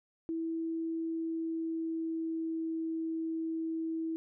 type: tone with pitch glide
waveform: sine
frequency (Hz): 327.3 to 324.5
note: E4 to E4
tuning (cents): -12 to -27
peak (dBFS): -32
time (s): 0.29-4.16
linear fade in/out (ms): 0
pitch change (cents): -15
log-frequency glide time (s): 0.97-2.76
effects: none